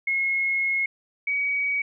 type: tone pair in turn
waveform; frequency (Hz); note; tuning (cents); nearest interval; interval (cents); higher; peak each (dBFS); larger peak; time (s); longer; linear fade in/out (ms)
sine; 2166 / 2263; C#7 / C#7; -41 / +35; minor second; 76; second; -21 / -22; first; 0.07-0.86 / 1.27-1.82; first; 5
effects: none